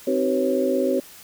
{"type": "tone cluster", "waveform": "sine", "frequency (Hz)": [261.8, 309.4, 378, 490.1, 546], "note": ["C4", "D#4", "F#4", "B4", "C#5"], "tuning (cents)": [1, -10, 37, -13, -26], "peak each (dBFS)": [-24, -30, -24, -28, -23], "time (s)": [0.07, 1], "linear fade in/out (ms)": 5, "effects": ["white hiss -45 dBFS RMS until 1.23 s"]}